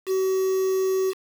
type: tone with quantisation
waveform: triangle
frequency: 379 Hz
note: F#4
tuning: 42 cents sharp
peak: -18 dBFS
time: 0.06-1.14 s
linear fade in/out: 50 ms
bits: 6
effects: none